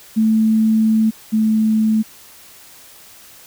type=tone pair in turn; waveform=sine; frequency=220 / 218.4 Hz; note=A3 / A3; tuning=0 / -13 cents; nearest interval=unison; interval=13 cents; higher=first; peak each=-11 / -12 dBFS; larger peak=first; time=0.16-1.11 / 1.32-2.03 s; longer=first; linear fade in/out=20 ms; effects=white hiss -43 dBFS RMS until 3.46 s